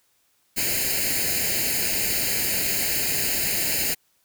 white noise with comb filter, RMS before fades -24 dBFS, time 0.56-3.95 s, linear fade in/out 20 ms, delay 0.43 ms, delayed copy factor +0.9, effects white hiss -66 dBFS RMS until 4.24 s

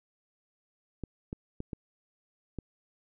clicks, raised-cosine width 3 ms, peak -23 dBFS, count 5, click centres 1.037 / 1.329 / 1.604 / 1.732 / 2.587 s, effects none

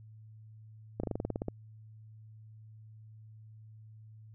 slowing click train, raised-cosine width 2 ms, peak -20 dBFS, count 11, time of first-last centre 1-1.484 s, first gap 35 ms, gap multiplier 1.07, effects added 109 Hz sine -50 dBFS peak until 4.34 s

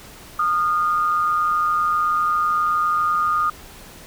sine tone pair together, 1224.6 / 1396.9 Hz, D#6 / F6, -28 / 0 cents, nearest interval major second, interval 228 cents, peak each -17 / -27 dBFS, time 0.39-3.5 s, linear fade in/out 5 ms, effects pink hiss -42 dBFS RMS until 4.06 s

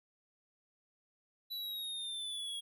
square exponential sweep, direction down, 3969 to 3304 Hz, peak -39 dBFS, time 1.5-2.61 s, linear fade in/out 20 ms, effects none

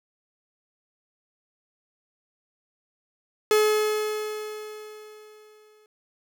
45% pulse tone with exponential decay, 426.8 Hz, G#4, 47 cents sharp, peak -16 dBFS, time 3.51-5.86 s, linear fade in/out 1 ms, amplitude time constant 510 ms, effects none

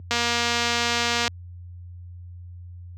click train, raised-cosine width 0.2 ms, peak -6 dBFS, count 278, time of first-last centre 0.11-1.279 s, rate 237 Hz, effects added 88 Hz sine -23 dBFS peak until 2.97 s + high-pass 200 Hz 12 dB/octave

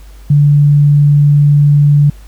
sine tone, 145.4 Hz, D3, 17 cents flat, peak -4 dBFS, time 0.3-2.1 s, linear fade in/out 5 ms, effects added 50 Hz sine -32 dBFS peak until 2.27 s + pink hiss -45 dBFS RMS until 2.27 s

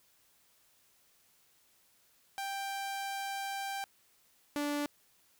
sawtooth tone pair in turn, 787 / 291.2 Hz, G5 / D4, +7 / -15 cents, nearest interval octave + perfect fourth, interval 1722 cents, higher first, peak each -32 / -28 dBFS, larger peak second, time 2.38-3.84 / 4.56-4.86 s, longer first, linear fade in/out 0 ms, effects white hiss -68 dBFS RMS until 5.39 s

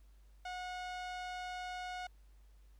sawtooth tone with low-pass filter, 728 Hz, F#5, 28 cents flat, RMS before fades -43 dBFS, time 0.45-2.07 s, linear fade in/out 5 ms, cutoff 4800 Hz, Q 0.71, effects added 50 Hz sine -58 dBFS peak until 2.79 s + pink hiss -75 dBFS RMS until 2.79 s

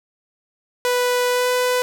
sawtooth tone with pitch glide, 493.9 to 498.8 Hz, B4 to B4, 0 to +17 cents, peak -13 dBFS, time 0.85-1.82 s, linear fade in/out 0 ms, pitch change +17 cents, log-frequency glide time 1.3-1.49 s, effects none

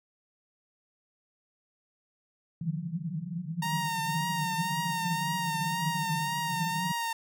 pink band-pass noise, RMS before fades -35 dBFS, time 2.61-6.92 s, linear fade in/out 5 ms, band 150 to 180 Hz, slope 96 dB/octave
sawtooth tone with vibrato, 924 Hz, A#5, 16 cents flat, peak -26 dBFS, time 3.62-7.13 s, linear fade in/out 5 ms, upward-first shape triangle, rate 1.9 Hz, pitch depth 44 cents each way
effects none

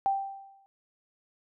sine tone with exponential decay, 784 Hz, G5, in tune, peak -21 dBFS, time 0.06-0.66 s, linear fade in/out 0 ms, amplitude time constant 130 ms, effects none

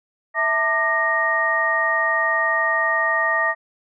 sine tone cluster, 655 / 897 / 1194 / 1866 Hz, E5 / A5 / D6 / A#6, -11 / +33 / +28 / +1 cents, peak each -25 / -27 / -24 / -19 dBFS, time 0.34-3.55 s, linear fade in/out 50 ms, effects none

